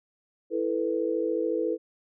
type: chord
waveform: sine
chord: E suspended fourth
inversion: none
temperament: equal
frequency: 329.6 / 440 / 493.9 Hz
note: E4 / A4 / B4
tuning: 0 / 0 / 0 cents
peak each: -29 dBFS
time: 0.5-1.78 s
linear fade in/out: 50 ms
effects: none